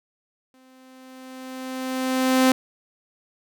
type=tone with exponential growth; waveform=sawtooth; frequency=259.3 Hz; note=C4; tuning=15 cents flat; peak=-10 dBFS; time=0.54-2.52 s; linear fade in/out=1 ms; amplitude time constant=430 ms; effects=none